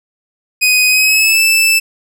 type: tone with pitch glide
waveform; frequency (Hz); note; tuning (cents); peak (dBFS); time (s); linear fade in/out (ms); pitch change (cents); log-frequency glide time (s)
sawtooth; 2500 to 2639; D#7 to E7; +8 to +1; -5; 0.61-1.8; 20; +93; 0.88-1.4
effects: none